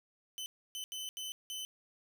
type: tone bursts at uneven times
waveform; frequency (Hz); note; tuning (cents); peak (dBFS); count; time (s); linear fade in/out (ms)
sawtooth; 3036; F#7; +44; -36; 5; 0.38-0.46 / 0.75-0.84 / 0.92-1.09 / 1.17-1.32 / 1.5-1.65; 0
effects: none